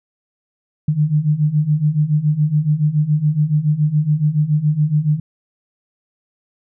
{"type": "beating tone pair", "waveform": "sine", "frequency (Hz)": [147, 154.1], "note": ["D3", "D#3"], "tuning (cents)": [2, -16], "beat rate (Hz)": 7.1, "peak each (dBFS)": [-18, -15], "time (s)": [0.88, 5.2], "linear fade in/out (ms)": 5, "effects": []}